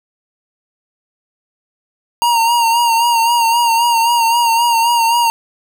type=tone with vibrato; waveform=square; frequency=932.3 Hz; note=A#5; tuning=in tune; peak=-11 dBFS; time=2.22-5.3 s; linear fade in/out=0 ms; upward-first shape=sine; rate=3.8 Hz; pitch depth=43 cents each way; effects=none